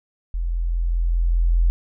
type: tone with level ramp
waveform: sine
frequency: 42.48 Hz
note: F1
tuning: 47 cents flat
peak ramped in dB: -21 to -13 dBFS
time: 0.34-1.7 s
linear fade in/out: 0 ms
effects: none